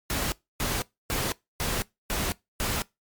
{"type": "noise bursts", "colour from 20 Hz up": "pink", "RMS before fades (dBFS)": -28, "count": 6, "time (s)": [0.1, 2.82], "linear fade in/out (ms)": 0, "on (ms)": 220, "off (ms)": 280, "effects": ["noise-tail reverb RT60 0.2 s tail -22 dB re dry", "MP3 96 kbps"]}